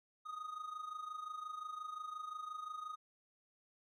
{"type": "tone with amplitude modulation", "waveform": "triangle", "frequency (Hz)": 1244.5, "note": "D#6", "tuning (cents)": 0, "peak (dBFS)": -38, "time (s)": [0.25, 2.96], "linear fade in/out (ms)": 20, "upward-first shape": "sine", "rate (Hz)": 25.7, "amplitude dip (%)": 70, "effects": []}